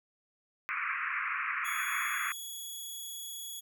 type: band-pass noise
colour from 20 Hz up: pink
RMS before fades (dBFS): -34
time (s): 0.69-2.32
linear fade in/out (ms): 0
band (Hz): 1100 to 2500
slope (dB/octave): 96
type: tone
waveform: 10% pulse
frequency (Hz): 3366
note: G#7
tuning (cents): +23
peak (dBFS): -32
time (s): 1.64-3.61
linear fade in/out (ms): 20
effects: none